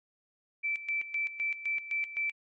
sine tone with tremolo, 2327 Hz, D7, 17 cents flat, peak -28 dBFS, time 0.63-2.32 s, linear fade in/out 20 ms, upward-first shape square, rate 3.9 Hz, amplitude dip 75%, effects MP3 32 kbps

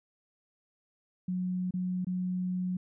sine tone with dropouts, 182.4 Hz, F#3, 24 cents flat, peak -29 dBFS, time 1.28-2.77 s, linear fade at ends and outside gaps 5 ms, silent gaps 1.709-1.738 / 2.047-2.068 s, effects none

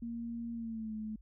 sine tone with pitch glide, 233.1 to 216.2 Hz, A#3 to A3, 0 to -30 cents, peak -37 dBFS, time 0.02-1.16 s, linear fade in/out 5 ms, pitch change -130 cents, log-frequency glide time 0.53-0.94 s, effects added 50 Hz sine -54 dBFS peak until 1.21 s

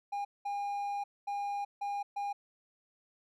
triangle tone bursts at uneven times, 810 Hz, G#5, 43 cents flat, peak -31 dBFS, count 5, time 0.12-0.25 / 0.45-1.04 / 1.27-1.65 / 1.81-2.03 / 2.16-2.33 s, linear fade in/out 10 ms, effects none

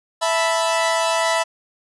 sawtooth chord, E suspended fourth, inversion none, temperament equal, 659.3 / 880 / 987.8 Hz, E5 / A5 / B5, 0 / 0 / 0 cents, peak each -16 / -22 / -18 dBFS, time 0.21-1.44 s, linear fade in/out 20 ms, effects resampled to 24000 Hz

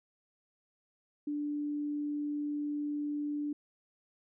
sine tone, 293.7 Hz, D4, in tune, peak -32 dBFS, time 1.27-3.53 s, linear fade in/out 5 ms, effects none

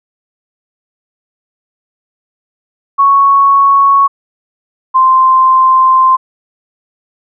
sine tone pair in turn, 1108.7 / 1043.8 Hz, C#6 / C6, 0 / -4 cents, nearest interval minor second, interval 104 cents, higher first, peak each -4 dBFS, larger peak neither, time 2.98-4.08 / 4.94-6.17 s, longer second, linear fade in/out 20 ms, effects none

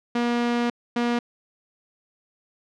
sawtooth tone bursts at uneven times, 238.9 Hz, A#3, 43 cents sharp, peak -17 dBFS, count 2, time 0.15-0.7 / 0.96-1.19 s, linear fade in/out 5 ms, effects low-pass 4000 Hz 12 dB/octave

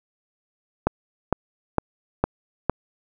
click train, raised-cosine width 1 ms, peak -4 dBFS, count 5, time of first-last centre 0.87-2.696 s, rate 2.19 Hz, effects none

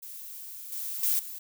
violet noise with level steps, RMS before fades -42 / -35 / -26 / -40 dBFS, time 0.02-1.39 s, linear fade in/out 10 ms, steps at 0.72 / 1.03 / 1.19 s, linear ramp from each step 2 ms, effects none

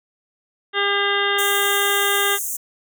harmonic tone, 402.5 Hz, G4, 46 cents sharp, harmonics 1 / 2 / 3 / 4 / 5 / 7 / 8 / 9, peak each -24 / -28 / -25 / -23 / -25 / -28 / -28 / -27 dBFS, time 0.73-2.39 s, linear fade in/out 50 ms
pink high-pass noise, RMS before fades -26 dBFS, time 1.38-2.57 s, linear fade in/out 10 ms, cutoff 6200 Hz, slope 96 dB/octave
effects none

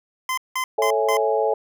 25% pulse tone bursts, 1032 Hz, C6, 24 cents flat, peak -18 dBFS, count 4, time 0.29-1.17 s, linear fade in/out 2 ms, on 85 ms, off 180 ms
sine chord, A major seventh, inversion none, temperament equal, 440 / 554.4 / 659.3 / 830.6 Hz, A4 / C#5 / E5 / G#5, 0 / 0 / 0 / 0 cents, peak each -21 / -24 / -25 / -24 dBFS, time 0.78-1.54 s, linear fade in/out 5 ms
effects none

